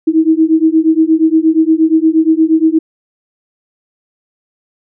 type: beating tone pair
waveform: sine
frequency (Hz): 315.7 / 324.2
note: D#4 / E4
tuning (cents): +25 / -29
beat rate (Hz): 8.5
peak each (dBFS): -10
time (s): 0.07-2.79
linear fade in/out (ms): 10
effects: none